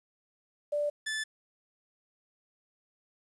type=tone pair in turn; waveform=sine / sawtooth; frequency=587.3 / 1745.2 Hz; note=D5 / A6; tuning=0 / -15 cents; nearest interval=octave + perfect fifth; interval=1885 cents; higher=second; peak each=-27 / -28 dBFS; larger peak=first; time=0.72-0.9 / 1.06-1.24 s; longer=neither; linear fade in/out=10 ms; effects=resampled to 24000 Hz + 10-bit